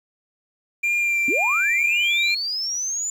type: tone with vibrato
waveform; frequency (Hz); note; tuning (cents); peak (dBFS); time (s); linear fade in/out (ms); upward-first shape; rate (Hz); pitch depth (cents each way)
triangle; 2382; D7; +24; -17; 0.83-2.35; 10; triangle; 2; 20
type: linear sweep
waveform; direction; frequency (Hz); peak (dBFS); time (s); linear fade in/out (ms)
sine; up; 233.1 to 7100; -23; 1.28-3.1; 2
effects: 8-bit